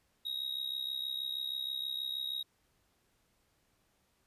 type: tone with amplitude modulation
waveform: triangle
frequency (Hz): 3784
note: A#7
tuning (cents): +25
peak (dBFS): -30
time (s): 0.25-2.43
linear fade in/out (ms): 10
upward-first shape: sine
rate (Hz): 66.3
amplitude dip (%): 80
effects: pink hiss -74 dBFS RMS until 4.26 s + resampled to 32000 Hz